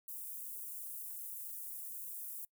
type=high-pass noise; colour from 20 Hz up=white; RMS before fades=-45 dBFS; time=0.08-2.45 s; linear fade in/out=2 ms; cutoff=9800 Hz; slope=24 dB/octave; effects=noise-tail reverb RT60 0.1 s tail -23 dB re dry